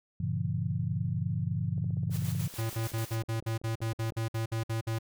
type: chord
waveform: sine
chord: G diminished seventh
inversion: none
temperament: just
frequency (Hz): 98 / 117.6 / 141.12 / 169.34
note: G2 / Bb2 / Db3 / Fb3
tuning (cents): 0 / +16 / +31 / +47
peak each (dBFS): -34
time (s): 0.2-2.48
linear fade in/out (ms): 5
type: click train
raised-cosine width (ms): 2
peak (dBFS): -37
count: 39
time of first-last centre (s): 1.78-4.185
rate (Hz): 15.8
type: noise with tremolo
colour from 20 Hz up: white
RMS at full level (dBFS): -43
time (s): 2.1-3.18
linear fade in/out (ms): 50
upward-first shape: square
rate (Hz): 6.8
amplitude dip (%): 45
type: tone bursts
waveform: square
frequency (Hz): 112.7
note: A2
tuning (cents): +42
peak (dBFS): -30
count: 14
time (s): 2.58-4.988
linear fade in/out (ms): 10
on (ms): 120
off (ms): 56
effects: none